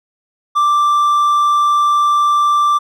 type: tone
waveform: triangle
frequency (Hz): 1176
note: D6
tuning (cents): +2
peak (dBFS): -8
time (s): 0.55-2.79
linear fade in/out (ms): 20
effects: none